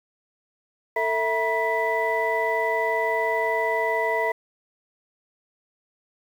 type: tone cluster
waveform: sine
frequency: 447.1 / 660 / 960 / 1985 Hz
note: A4 / E5 / B5 / B6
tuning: +28 / +2 / -49 / +8 cents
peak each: -26 dBFS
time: 0.96-4.32 s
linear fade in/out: 5 ms
effects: tanh soft clip ceiling -12 dBFS + 8-bit